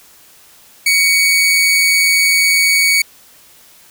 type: tone with amplitude modulation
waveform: sawtooth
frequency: 2242 Hz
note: C#7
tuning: 19 cents sharp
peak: -5 dBFS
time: 0.86-3.02 s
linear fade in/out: 5 ms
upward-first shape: sine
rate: 170 Hz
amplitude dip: 30%
effects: white hiss -45 dBFS RMS until 3.9 s